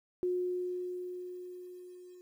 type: tone with level ramp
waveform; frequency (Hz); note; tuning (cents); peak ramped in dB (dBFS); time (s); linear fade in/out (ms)
sine; 360.9; F#4; -43; -28 to -50; 0.23-2.21; 0
effects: 11-bit